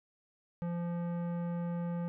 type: tone with tanh clipping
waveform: sine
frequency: 172.4 Hz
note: F3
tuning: 22 cents flat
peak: -35 dBFS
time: 0.62-2.08 s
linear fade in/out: 0 ms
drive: 15 dB
effects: none